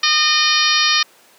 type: harmonic tone with a mistuned harmonic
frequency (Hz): 611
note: D#5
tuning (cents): -32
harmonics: 2 / 3 / 4 / 5 / 6 / 7 / 8 / 9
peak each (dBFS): -21 / -21 / -21 / -21 / -21 / -21 / -21 / -21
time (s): 0.03-1.03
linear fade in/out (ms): 5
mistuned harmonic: 9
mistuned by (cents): +29
effects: pink hiss -49 dBFS RMS until 1.38 s + high-pass 400 Hz 12 dB/octave